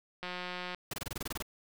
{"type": "click train", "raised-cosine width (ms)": 0.3, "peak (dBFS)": -23, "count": 94, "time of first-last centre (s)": [0.23, 0.747], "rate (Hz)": 180}
{"type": "noise bursts", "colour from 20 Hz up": "pink", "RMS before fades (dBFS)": -37, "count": 11, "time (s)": [0.91, 1.425], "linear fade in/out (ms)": 5, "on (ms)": 25, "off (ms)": 24}
{"effects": []}